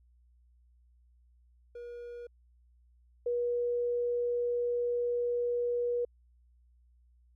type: tone pair in turn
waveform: triangle / sine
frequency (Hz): 479 / 482.1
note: A#4 / B4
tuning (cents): +47 / -42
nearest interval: unison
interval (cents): 11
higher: second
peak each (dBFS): -39 / -28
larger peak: second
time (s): 1.75-2.27 / 3.26-6.05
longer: second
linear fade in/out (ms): 5
effects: added 60 Hz sine -61 dBFS peak until 7.35 s